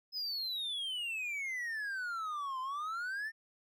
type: exponential two-way sweep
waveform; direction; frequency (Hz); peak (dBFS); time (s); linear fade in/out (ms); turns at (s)
triangle; down then up; 5140 to 1019 to 1827; -34; 0.12-3.32; 50; 2.6
effects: none